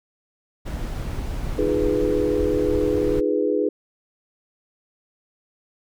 brown noise, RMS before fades -28 dBFS, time 0.65-3.21 s, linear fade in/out 20 ms
sine chord, F half-diminished seventh, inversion third, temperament equal with one note detuned, 307 / 349.2 / 415.3 / 493.9 Hz, Eb4 / F4 / Ab4 / Cb5, -23 / 0 / 0 / 0 cents, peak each -24 / -28 / -22 / -24 dBFS, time 1.58-3.69 s, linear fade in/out 5 ms
effects none

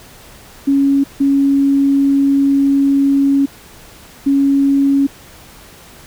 sine tone bursts at uneven times, 277.2 Hz, C#4, in tune, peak -9 dBFS, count 3, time 0.67-1.04 / 1.2-3.46 / 4.26-5.07 s, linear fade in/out 10 ms, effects pink hiss -40 dBFS RMS until 6.06 s

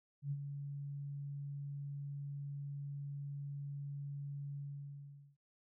sine tone with ADSR envelope, 141.8 Hz, C#3, 40 cents sharp, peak -34 dBFS, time 0.22-5.37 s, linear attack 92 ms, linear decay 51 ms, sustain -7 dB, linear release 800 ms, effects none

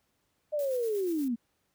sine linear sweep, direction down, 614 to 221.7 Hz, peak -27 dBFS, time 0.52-1.36 s, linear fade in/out 20 ms
blue noise with tremolo, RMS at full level -47 dBFS, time 0.59-1.28 s, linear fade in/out 0 ms, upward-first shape square, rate 8.4 Hz, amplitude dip 40%
effects pink hiss -75 dBFS RMS until 1.74 s + high-pass 60 Hz 12 dB/octave

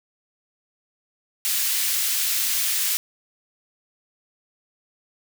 white high-pass noise, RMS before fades -23 dBFS, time 1.45-2.97 s, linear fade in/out 0 ms, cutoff 2100 Hz, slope 12 dB/octave, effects none

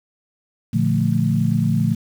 sine chord, Bb major seventh, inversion none, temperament equal, 116.54 / 146.83 / 174.61 / 220 Hz, Bb2 / D3 / F3 / A3, 0 / 0 / 0 / 0 cents, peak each -21 dBFS, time 0.73-1.95 s, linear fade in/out 10 ms, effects 7-bit

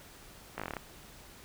slowing click train, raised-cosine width 0.5 ms, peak -21 dBFS, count 9, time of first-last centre 0.58-0.767 s, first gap 17 ms, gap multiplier 1.09, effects pink hiss -53 dBFS RMS until 1.44 s

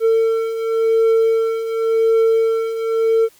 triangle beating tone pair, 450 / 450.91 Hz, A4 / A4, +39 / +42 cents, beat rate 0.91 Hz, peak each -18 / -12 dBFS, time 0-3.29 s, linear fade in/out 50 ms, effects white hiss -51 dBFS RMS until 3.39 s + MP3 96 kbps

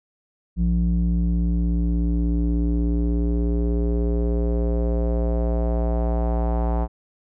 square tone with low-pass filter sweep, 58.27 Hz, A#1, in tune, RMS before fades -21 dBFS, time 0.56-6.88 s, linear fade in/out 50 ms, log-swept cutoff 180 to 830 Hz, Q 2.7, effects none

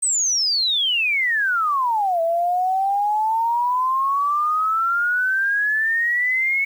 sine exponential two-way sweep, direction down then up, 8372 to 656 to 2215 Hz, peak -17 dBFS, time 0.02-6.65 s, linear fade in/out 10 ms, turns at 2.21 s, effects 8-bit

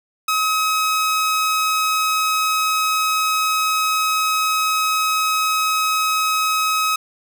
sawtooth tone, 1274 Hz, D#6, 41 cents sharp, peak -13 dBFS, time 0.28-6.96 s, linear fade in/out 5 ms, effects none

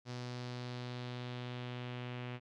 sawtooth tone with low-pass filter sweep, 123.47 Hz, B2, in tune, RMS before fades -43 dBFS, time 0.05-2.4 s, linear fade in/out 50 ms, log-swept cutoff 5200 to 2700 Hz, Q 2.3, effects none

